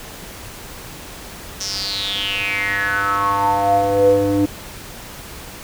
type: tone with band-pass filter sweep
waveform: square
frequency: 100 Hz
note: G2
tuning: 35 cents sharp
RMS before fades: -18 dBFS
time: 1.6-4.46 s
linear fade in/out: 10 ms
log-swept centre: 5800 to 340 Hz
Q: 8
effects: pink hiss -35 dBFS RMS until 5.63 s